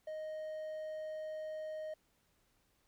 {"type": "tone", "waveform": "triangle", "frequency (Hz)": 622.3, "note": "D#5", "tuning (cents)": 0, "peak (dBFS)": -38, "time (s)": [0.07, 1.94], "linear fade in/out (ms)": 5, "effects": ["pink hiss -75 dBFS RMS until 2.87 s"]}